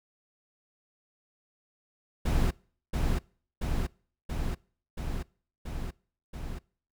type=noise with echo; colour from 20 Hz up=brown; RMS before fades=-25 dBFS; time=2.25-2.51 s; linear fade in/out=10 ms; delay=680 ms; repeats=6; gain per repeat=-2 dB; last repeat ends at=6.59 s; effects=noise-tail reverb RT60 0.5 s tail -25 dB re dry